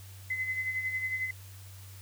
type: tone with tremolo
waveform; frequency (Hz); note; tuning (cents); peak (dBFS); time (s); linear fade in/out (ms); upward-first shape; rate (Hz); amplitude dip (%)
sine; 2039; C7; -45; -28; 0.3-1.31; 5; sine; 11; 55
effects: added 96 Hz sine -46 dBFS peak until 2.01 s + white hiss -54 dBFS RMS until 2.01 s

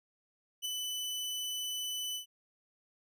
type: tone with ADSR envelope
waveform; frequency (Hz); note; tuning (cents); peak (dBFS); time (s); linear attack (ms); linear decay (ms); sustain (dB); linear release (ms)
sawtooth; 2995; F#7; +20; -29; 0.62-2.26; 32; 10; -3; 110
effects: none

